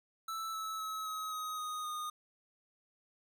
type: tone with pitch steps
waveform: square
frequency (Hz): 1318.5 / 1303.4 / 1288.4 / 1273.6 / 1259 / 1244.5 / 1230.2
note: E6 / E6 / E6 / D#6 / D#6 / D#6 / D#6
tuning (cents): 0 / -20 / -40 / +40 / +20 / 0 / -20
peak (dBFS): -38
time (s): 0.28-2.1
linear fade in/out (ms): 5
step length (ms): 260
effects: none